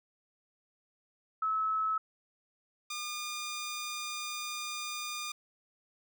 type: tone pair in turn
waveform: sine / 10% pulse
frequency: 1297 / 1210.4 Hz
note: E6 / D#6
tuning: -28 / -48 cents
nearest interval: minor second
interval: 120 cents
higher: first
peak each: -28 dBFS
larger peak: neither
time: 1.42-1.98 / 2.9-5.32 s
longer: second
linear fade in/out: 5 ms
effects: none